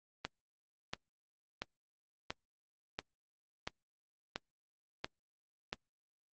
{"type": "click train", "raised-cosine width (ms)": 0.2, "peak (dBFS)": -18, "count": 9, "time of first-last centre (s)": [0.25, 5.729], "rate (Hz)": 1.46, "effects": ["low-pass 5000 Hz 12 dB/octave", "Opus 32 kbps"]}